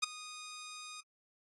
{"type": "tone with ADSR envelope", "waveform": "10% pulse", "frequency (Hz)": 1237, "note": "D#6", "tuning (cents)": -10, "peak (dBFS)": -18, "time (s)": [0.02, 1.01], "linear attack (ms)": 17, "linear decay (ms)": 10, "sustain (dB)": -19, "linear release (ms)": 10, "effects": ["AAC 32 kbps"]}